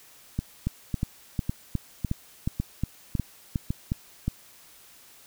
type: two click trains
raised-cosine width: 5 ms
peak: -14 / -13 dBFS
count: 7 / 11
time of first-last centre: 0.39-3.705 / 0.67-4.28 s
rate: 1.81 / 2.77 Hz
effects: white hiss -53 dBFS RMS until 5.26 s